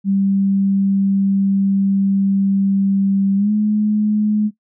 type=tone with pitch glide; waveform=sine; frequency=196 to 211.3 Hz; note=G3 to G#3; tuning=0 to +30 cents; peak=-13 dBFS; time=0.04-4.51 s; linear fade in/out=50 ms; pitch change=+130 cents; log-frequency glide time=3.36-3.51 s; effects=noise-tail reverb RT60 0.1 s tail -17 dB re dry